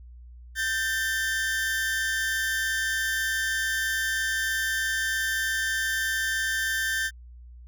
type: tone pair together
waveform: 40% pulse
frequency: 1563.8 / 1787 Hz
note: G6 / A6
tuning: -5 / +26 cents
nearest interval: major second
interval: 231 cents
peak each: -27 dBFS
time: 0.55-7.11 s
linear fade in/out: 50 ms
effects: added 60 Hz sine -43 dBFS peak until 7.67 s